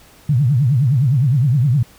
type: tone with vibrato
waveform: sine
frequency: 132.5 Hz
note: C3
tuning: 22 cents sharp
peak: -11 dBFS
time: 0.29-1.83 s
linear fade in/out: 5 ms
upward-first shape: triangle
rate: 9.7 Hz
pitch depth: 300 cents each way
effects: pink hiss -47 dBFS RMS until 1.98 s